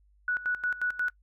sine tone with tremolo, 1473 Hz, F#6, 8 cents flat, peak -25 dBFS, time 0.28-1.1 s, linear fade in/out 2 ms, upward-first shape square, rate 5.6 Hz, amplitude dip 80%, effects noise-tail reverb RT60 0.1 s tail -24 dB re dry + added 50 Hz sine -60 dBFS peak until 1.22 s

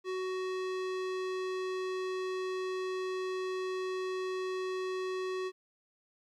square tone, 372.8 Hz, F#4, 13 cents sharp, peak -34 dBFS, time 0.04-5.52 s, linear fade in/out 50 ms, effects low-pass 5000 Hz 12 dB/octave + 12-bit

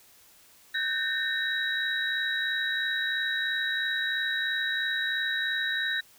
sine tone cluster, 1524 / 1587 / 1819 / 3858 Hz, G6 / G6 / A#6 / B7, -49 / +21 / -43 / -41 cents, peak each -34 / -35 / -29 / -32 dBFS, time 0.74-6.01 s, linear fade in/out 10 ms, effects white hiss -57 dBFS RMS until 6.18 s

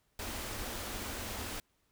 pink band-stop noise, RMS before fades -40 dBFS, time 0.19-1.6 s, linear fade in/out 2 ms, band 120 to 190 Hz, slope 96 dB/octave, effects pink hiss -75 dBFS RMS until 1.91 s

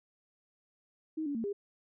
sine tone with pitch steps, 314.8 / 286.2 / 227.2 / 403.9 Hz, D#4 / D4 / A#3 / G#4, +20 / -45 / -44 / -48 cents, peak -32 dBFS, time 1.17-1.53 s, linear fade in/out 10 ms, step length 90 ms, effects none

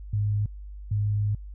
sine tone pair in turn, 103.83 / 103.83 Hz, G#2 / G#2, 0 / 0 cents, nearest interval unison, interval 0 cents, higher neither, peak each -22 dBFS, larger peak neither, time 0.13-0.46 / 0.91-1.35 s, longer second, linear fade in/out 5 ms, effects added 50 Hz sine -37 dBFS peak until 1.54 s

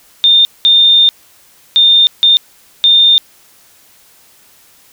sine tone bursts at uneven times, 3623 Hz, A7, 50 cents sharp, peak -4 dBFS, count 5, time 0.24-0.45 / 0.65-1.09 / 1.76-2.07 / 2.23-2.37 / 2.84-3.18 s, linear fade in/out 0 ms, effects white hiss -46 dBFS RMS until 4.92 s

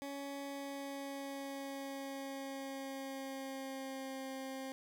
20% pulse tone with pitch glide, 279.4 to 265.7 Hz, C#4 to C4, +14 to +27 cents, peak -37 dBFS, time 0.02-4.72 s, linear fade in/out 0 ms, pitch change -87 cents, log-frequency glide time 0.43-4.29 s, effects none

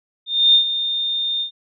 sine tone with ADSR envelope, 3633 Hz, A#7, 45 cents flat, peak -8 dBFS, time 0.26-1.51 s, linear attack 280 ms, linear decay 100 ms, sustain -11 dB, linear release 100 ms, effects none

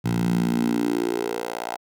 10% pulse tone with high-pass filter sweep, 58.27 Hz, A#1, in tune, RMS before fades -24 dBFS, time 0.04-1.77 s, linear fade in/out 20 ms, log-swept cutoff 130 to 700 Hz, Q 4.1, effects none

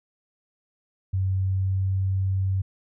sine tone with pitch glide, 94.9 to 95.56 Hz, F#2 to G2, +44 to -44 cents, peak -21 dBFS, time 1.13-2.62 s, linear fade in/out 10 ms, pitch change +12 cents, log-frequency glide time 1.33-1.93 s, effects none

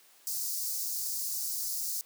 white high-pass noise, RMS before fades -34 dBFS, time 0.27-2.01 s, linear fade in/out 0 ms, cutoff 4600 Hz, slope 48 dB/octave, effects white hiss -60 dBFS RMS until 2.05 s + high-pass 300 Hz 12 dB/octave

